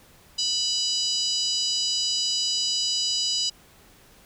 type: harmonic tone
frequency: 986 Hz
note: B5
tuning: 3 cents flat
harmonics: 3 / 4 / 5 / 6 / 7 / 8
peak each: -30 / -31 / -25 / -35 / -34 / -37 dBFS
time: 0.38-3.5 s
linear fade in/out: 10 ms
effects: pink hiss -54 dBFS RMS until 4.25 s

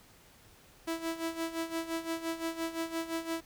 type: tone with tremolo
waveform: sawtooth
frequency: 328.7 Hz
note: E4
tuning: 5 cents flat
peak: -27 dBFS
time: 0.87-3.41 s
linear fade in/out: 10 ms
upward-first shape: sine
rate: 5.8 Hz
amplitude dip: 75%
effects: pink hiss -59 dBFS RMS until 3.45 s

